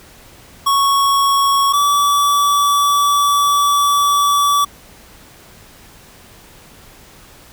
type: tone pair in turn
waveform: square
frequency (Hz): 1108.7 / 1150.1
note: C#6 / D6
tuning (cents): 0 / -37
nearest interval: minor second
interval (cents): 63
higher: second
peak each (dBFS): -12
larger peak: neither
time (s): 0.66-1.73 / 1.73-4.65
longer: second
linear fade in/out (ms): 10
effects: pink hiss -43 dBFS RMS until 7.52 s